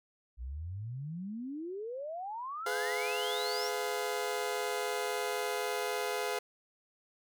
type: exponential sweep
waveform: sine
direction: up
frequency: 56.9 to 5910 Hz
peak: -37 dBFS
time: 0.37-3.71 s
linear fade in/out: 50 ms
type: chord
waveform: sawtooth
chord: F diminished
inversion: first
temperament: just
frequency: 419.1 / 502.9 / 698.5 Hz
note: Ab4 / Cb5 / F5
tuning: +16 / +31 / 0 cents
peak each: -32 / -33 / -35 dBFS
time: 2.66-6.39 s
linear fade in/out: 5 ms
effects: none